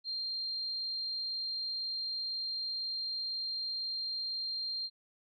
sine tone, 4186 Hz, C8, in tune, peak -34 dBFS, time 0.04-4.9 s, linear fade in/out 50 ms, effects none

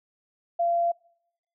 sine tone, 686 Hz, F5, 31 cents flat, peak -21 dBFS, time 0.59-0.92 s, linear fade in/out 10 ms, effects noise-tail reverb RT60 0.8 s tail -26 dB re dry

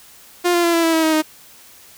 sawtooth tone with pitch steps, 352.5 / 346.2 / 340.1 / 334.1 / 328.1 / 322.3 / 316.6 / 311 Hz, F4 / F4 / F4 / E4 / E4 / E4 / D#4 / D#4, +16 / -15 / -46 / +23 / -8 / -39 / +30 / -1 cents, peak -10 dBFS, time 0.44-1.224 s, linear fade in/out 20 ms, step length 98 ms, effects white hiss -45 dBFS RMS until 1.97 s

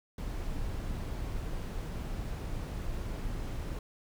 brown noise, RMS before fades -36 dBFS, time 0.18-3.79 s, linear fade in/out 2 ms, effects none

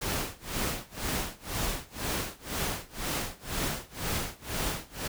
pink noise with tremolo, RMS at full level -30 dBFS, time 0.01-5.08 s, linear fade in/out 10 ms, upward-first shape sine, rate 2 Hz, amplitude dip 95%, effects none

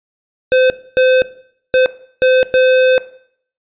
square tone bursts at uneven times, 514 Hz, C5, 31 cents flat, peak -9 dBFS, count 5, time 0.52-0.7 / 0.97-1.22 / 1.74-1.86 / 2.22-2.43 / 2.54-2.98 s, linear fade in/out 0 ms, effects noise-tail reverb RT60 0.6 s tail -17 dB re dry + resampled to 8000 Hz

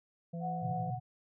harmonic tone, 168.9 Hz, E3, 42 cents sharp, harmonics 1 / 3 / 4, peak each -37 / -47 / -49 dBFS, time 0.33-0.91 s, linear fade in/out 10 ms
sine tone with tremolo, 737 Hz, F#5, 7 cents flat, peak -34 dBFS, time 0.4-1 s, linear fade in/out 50 ms, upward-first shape triangle, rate 3.5 Hz, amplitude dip 45%
white band-pass noise, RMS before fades -40 dBFS, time 0.61-1 s, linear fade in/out 20 ms, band 110 to 150 Hz, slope 96 dB/octave
effects none

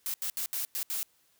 blue noise bursts at uneven times, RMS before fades -33 dBFS, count 6, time 0.06-0.14 / 0.22-0.3 / 0.37-0.46 / 0.53-0.65 / 0.75-0.83 / 0.9-1.03 s, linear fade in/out 0 ms, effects white hiss -68 dBFS RMS until 1.39 s

